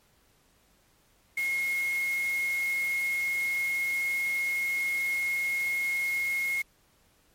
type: tone in noise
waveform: sine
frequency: 2156 Hz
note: C#7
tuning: 49 cents flat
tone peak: -26 dBFS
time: 1.37-6.62 s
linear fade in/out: 5 ms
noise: white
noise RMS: -43 dBFS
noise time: 1.37-6.62 s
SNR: +14 dB
effects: pink hiss -65 dBFS RMS until 7.34 s + MP3 64 kbps